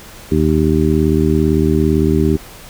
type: harmonic tone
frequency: 77.78 Hz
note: D#2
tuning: in tune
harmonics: 1 / 2 / 3 / 4 / 5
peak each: -17 / -17 / -17 / -17 / -17 dBFS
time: 0.31-2.37 s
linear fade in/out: 10 ms
effects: pink hiss -37 dBFS RMS until 2.69 s